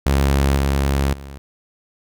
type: tone with level steps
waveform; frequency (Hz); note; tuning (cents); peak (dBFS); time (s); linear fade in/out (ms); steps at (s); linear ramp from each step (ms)
sawtooth; 69; C#2; -7; -10 / -12 / -29; 0.06-1.38; 0; 0.56 / 1.13; 5
effects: none

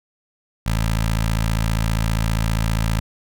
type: tone with notch filter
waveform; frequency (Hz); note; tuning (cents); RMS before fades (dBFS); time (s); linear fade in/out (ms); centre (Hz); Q
15% pulse; 55; A1; 0; -20; 0.66-3; 5; 380; 0.56
effects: none

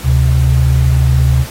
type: tone pair together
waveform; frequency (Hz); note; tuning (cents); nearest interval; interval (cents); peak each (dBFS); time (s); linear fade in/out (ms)
sine; 72.6 / 128.91; D2 / C3; -19 / -25; minor seventh; 994; -10; 0.03-1.46; 50
effects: pink hiss -30 dBFS RMS until 1.5 s + AAC 48 kbps

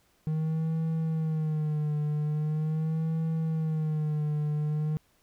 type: tone with vibrato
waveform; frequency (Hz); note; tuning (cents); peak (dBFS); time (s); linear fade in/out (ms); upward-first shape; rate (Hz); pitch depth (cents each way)
triangle; 155.56; D#3; 0; -24; 0.27-4.97; 0; sine; 0.42; 65
effects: pink hiss -67 dBFS RMS until 5.22 s

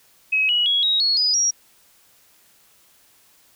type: tone with pitch steps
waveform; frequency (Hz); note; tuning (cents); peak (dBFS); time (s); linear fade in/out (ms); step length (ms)
sine; 2553 / 2916 / 3330 / 3803 / 4344 / 4961 / 5665; D#7 / F#7 / G#7 / A#7 / C#8 / D#8 / F8; +44 / -26 / +4 / +34 / -36 / -6 / +24; -16; 0.32-1.51; 10; 170
effects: white hiss -56 dBFS RMS until 3.55 s

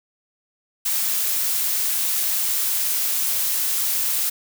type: noise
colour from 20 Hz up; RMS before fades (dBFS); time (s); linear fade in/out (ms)
blue; -22; 0.85-4.3; 10
effects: none

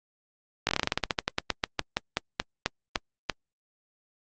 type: slowing click train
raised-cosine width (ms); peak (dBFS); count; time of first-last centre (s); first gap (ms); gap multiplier
0.2; -6; 24; 0.67-3.298; 19; 1.14
effects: low-pass 6000 Hz 12 dB/octave + Opus 48 kbps

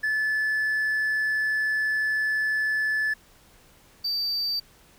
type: tone pair in turn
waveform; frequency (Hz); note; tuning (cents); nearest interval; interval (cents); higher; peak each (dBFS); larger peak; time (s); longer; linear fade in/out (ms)
triangle; 1734 / 4639; A6 / D8; -26 / -22; octave + perfect fourth; 1704; second; -20 / -23; first; 0.03-3.14 / 4.04-4.6; first; 10
effects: tanh soft clip ceiling -16 dBFS + pink hiss -56 dBFS RMS until 4.98 s

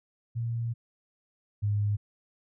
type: tone pair in turn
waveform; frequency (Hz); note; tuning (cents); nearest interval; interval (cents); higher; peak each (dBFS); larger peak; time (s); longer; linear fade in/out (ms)
sine; 116.54 / 103.39; A#2 / G#2; 0 / -7; major second; 207; first; -28 / -24; second; 0.35-0.74 / 1.62-1.97; first; 20
effects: none

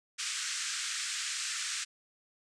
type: band-pass noise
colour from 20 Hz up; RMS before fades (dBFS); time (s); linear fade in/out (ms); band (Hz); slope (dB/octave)
white; -36; 0.18-1.85; 20; 1300 to 8400; 48
effects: none

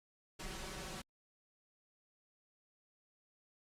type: noise with comb filter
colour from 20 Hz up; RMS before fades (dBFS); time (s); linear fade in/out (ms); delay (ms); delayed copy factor
pink; -45; 0.39-1.02; 10; 5.3; +0.95
effects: low-pass 9000 Hz 12 dB/octave + Opus 48 kbps

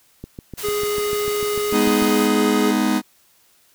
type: click train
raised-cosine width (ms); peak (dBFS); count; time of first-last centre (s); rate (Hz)
3; -19; 13; 0.24-2.023; 6.73
type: noise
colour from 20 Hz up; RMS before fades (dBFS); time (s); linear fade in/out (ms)
white; -31; 0.57-2.28; 20
type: tone with pitch glide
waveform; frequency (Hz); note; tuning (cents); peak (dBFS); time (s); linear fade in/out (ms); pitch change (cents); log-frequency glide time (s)
square; 415.3 to 419.2; G#4 to G#4; 0 to +16; -21; 0.63-2.72; 20; +16; 1.56-2.11
type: chord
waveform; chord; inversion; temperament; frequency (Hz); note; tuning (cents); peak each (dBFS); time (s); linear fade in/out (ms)
45% pulse; G# minor; none; just; 207.7 / 249.2 / 311.5; G#3 / B3 / D#4; 0 / +16 / +2; -21; 1.71-3.02; 50
effects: white hiss -57 dBFS RMS until 3.74 s

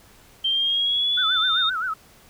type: exponential sweep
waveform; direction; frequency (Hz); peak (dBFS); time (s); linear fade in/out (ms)
sine; up; 3136 to 3688; -19; 0.44-1.7; 10
type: tone with vibrato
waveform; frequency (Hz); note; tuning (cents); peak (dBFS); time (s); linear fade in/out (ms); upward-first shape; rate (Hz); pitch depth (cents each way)
sine; 1396.9; F6; 0; -23; 1.17-1.94; 10; sine; 7.7; 160
effects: pink hiss -52 dBFS RMS until 2.29 s

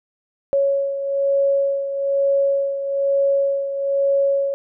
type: beating tone pair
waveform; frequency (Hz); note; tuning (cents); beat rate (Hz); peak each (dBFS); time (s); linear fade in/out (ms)
sine; 554.4 / 555.5; C#5 / C#5; 0 / +4; 1.1; -17 / -24; 0.53-4.54; 0
effects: none

